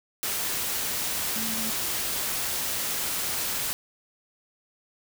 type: tone in noise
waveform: sine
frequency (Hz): 223.1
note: A3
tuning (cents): +24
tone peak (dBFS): -34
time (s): 1.36-1.7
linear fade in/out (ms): 0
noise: white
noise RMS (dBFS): -29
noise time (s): 0.23-3.73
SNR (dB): -8
effects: none